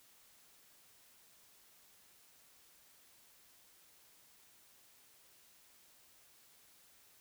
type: silence
effects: white hiss -65 dBFS RMS until 7.2 s